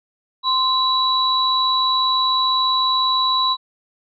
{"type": "tone pair together", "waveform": "sine", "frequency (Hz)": [1039, 3923], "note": ["C6", "B7"], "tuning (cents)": [-12, -12], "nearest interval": "octave + major seventh", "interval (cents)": 2300, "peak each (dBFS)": -18, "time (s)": [0.43, 3.57], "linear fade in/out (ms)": 50, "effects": []}